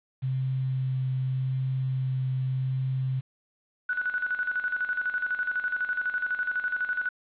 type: tone with vibrato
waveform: sine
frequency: 130.81 Hz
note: C3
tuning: in tune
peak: -25 dBFS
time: 0.22-3.21 s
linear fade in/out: 20 ms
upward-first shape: triangle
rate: 0.84 Hz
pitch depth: 9 cents each way
type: tone with tremolo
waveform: sine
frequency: 1480 Hz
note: F#6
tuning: in tune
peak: -24 dBFS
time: 3.89-7.09 s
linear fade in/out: 5 ms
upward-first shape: square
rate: 12 Hz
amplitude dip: 65%
effects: resampled to 8000 Hz + 9-bit